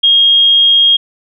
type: tone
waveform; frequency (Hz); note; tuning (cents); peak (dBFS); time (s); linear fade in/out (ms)
sine; 3252; G#7; -37; -5; 0.03-0.97; 10
effects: none